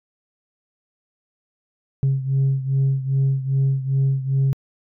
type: beating tone pair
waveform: sine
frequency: 134.8 / 137.3 Hz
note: C#3 / C#3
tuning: -48 / -16 cents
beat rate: 2.5 Hz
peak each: -17 / -21 dBFS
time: 2.03-4.53 s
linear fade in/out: 0 ms
effects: tanh soft clip ceiling -13 dBFS